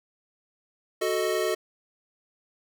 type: chord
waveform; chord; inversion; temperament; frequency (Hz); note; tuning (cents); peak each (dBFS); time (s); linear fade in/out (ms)
square; D# diminished; first; equal; 370 / 440 / 622.3; F#4 / A4 / D#5; 0 / 0 / 0; -29 / -29 / -30; 1.01-1.55; 10
effects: none